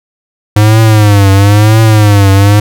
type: tone with vibrato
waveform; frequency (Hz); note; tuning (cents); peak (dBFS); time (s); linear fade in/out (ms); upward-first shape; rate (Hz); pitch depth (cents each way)
square; 104.2; G#2; +6; -3; 0.56-2.6; 5; triangle; 1; 130
effects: none